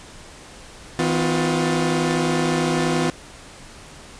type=tone cluster; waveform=sawtooth; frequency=161.2 / 252.3 / 354.1 Hz; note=E3 / B3 / F4; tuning=-38 / +37 / +24 cents; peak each=-19 dBFS; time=0.99-3.1 s; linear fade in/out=0 ms; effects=pink hiss -42 dBFS RMS until 4.19 s + resampled to 22050 Hz